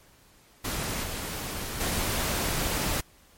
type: noise with level steps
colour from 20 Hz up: pink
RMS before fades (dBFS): -31 / -34 / -28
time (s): 0.64-3.01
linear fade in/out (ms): 10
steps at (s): 1.03 / 1.8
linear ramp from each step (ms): 10
effects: pink hiss -58 dBFS RMS until 3.37 s + MP3 64 kbps